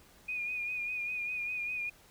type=tone with vibrato; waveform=sine; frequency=2456 Hz; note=D#7; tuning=23 cents flat; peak=-33 dBFS; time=0.28-1.9 s; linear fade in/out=10 ms; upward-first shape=sine; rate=5 Hz; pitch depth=37 cents each way; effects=pink hiss -60 dBFS RMS until 2.1 s